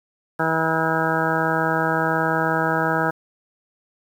harmonic tone, 161.3 Hz, E3, 37 cents flat, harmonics 1 / 2 / 3 / 4 / 5 / 6 / 8 / 9 / 10, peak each -27 / -27 / -27 / -27 / -27 / -27 / -27 / -27 / -27 dBFS, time 0.39-3.11 s, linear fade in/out 10 ms, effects 8-bit

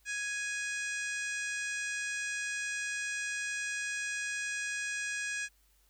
harmonic tone, 830.6 Hz, G#5, in tune, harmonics 2 / 3 / 4 / 5 / 6 / 7 / 8 / 9 / 10, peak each -36 / -39 / -49 / -52 / -50 / -46 / -48 / -46 / -48 dBFS, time 0.05-5.49 s, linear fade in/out 50 ms, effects added 50 Hz sine -67 dBFS peak until 5.89 s + white hiss -70 dBFS RMS until 5.89 s

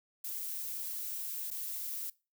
violet noise with dropouts, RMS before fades -39 dBFS, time 0.24-2.1 s, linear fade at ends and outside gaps 5 ms, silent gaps 1.505-1.511 s, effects noise-tail reverb RT60 0.3 s tail -22 dB re dry

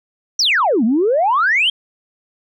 sine exponential two-way sweep, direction down then up, 6060 to 209.1 to 3283 Hz, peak -11 dBFS, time 0.39-1.7 s, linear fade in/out 5 ms, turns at 0.84 s, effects tanh soft clip ceiling -7 dBFS

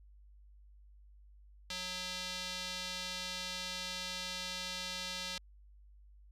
square tone with band-pass filter, 182.9 Hz, F#3, 20 cents flat, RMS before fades -41 dBFS, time 1.7-5.38 s, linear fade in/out 2 ms, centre 4200 Hz, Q 1.7, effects added 50 Hz sine -56 dBFS peak until 6.31 s

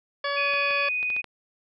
harmonic tone, 567 Hz, C#5, 39 cents sharp, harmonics 1 / 2 / 3 / 4 / 5 / 6 / 8 / 9, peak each -30 / -30 / -31 / -36 / -42 / -36 / -38 / -47 dBFS, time 0.24-0.89 s, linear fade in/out 5 ms
sine tone, 2489 Hz, D#7, in tune, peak -24 dBFS, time 0.36-1.22 s, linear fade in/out 20 ms
clicks, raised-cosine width 0.3 ms, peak -23 dBFS, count 6, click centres 0.537 / 0.708 / 1.029 / 1.102 / 1.165 / 1.243 s
effects none

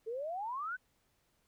sine exponential sweep, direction up, 430 to 1554 Hz, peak -36 dBFS, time 0.06-0.77 s, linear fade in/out 20 ms, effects pink hiss -75 dBFS RMS until 1.47 s

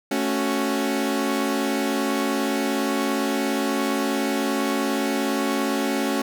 sawtooth chord, F# minor, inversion first, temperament equal, 220 / 277.2 / 370 Hz, A3 / C#4 / F#4, 0 / 0 / 0 cents, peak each -23 / -20 / -24 dBFS, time 0.11-6.22 s, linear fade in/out 5 ms, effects none

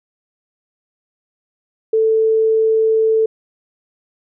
sine tone, 442.4 Hz, A4, 9 cents sharp, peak -11 dBFS, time 1.93-3.26 s, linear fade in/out 5 ms, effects none

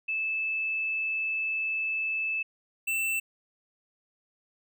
sine / square tone pair in turn, 2622 / 2669 Hz, E7 / E7, -10 / +21 cents, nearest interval unison, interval 31 cents, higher second, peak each -27 dBFS, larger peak neither, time 0.08-2.43 / 2.87-3.2 s, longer first, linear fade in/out 10 ms, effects none

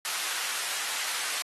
pink high-pass noise, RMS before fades -32 dBFS, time 0.05-1.42 s, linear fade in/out 0 ms, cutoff 1300 Hz, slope 12 dB/octave, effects AAC 32 kbps

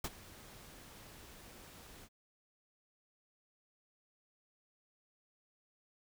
pink noise with ADSR envelope, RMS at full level -36 dBFS, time 0.04-2.09 s, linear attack 5 ms, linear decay 41 ms, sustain -19 dB, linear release 55 ms, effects none

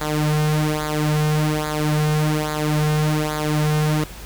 sawtooth tone with flanger, 152.2 Hz, D#3, 38 cents flat, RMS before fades -20 dBFS, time 0.01-4.04 s, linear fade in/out 0 ms, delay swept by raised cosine 0.35 to 3.55 ms, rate 1.2 Hz, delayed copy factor -0.75, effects added 50 Hz sine -36 dBFS peak until 4.25 s + pink hiss -39 dBFS RMS until 4.25 s

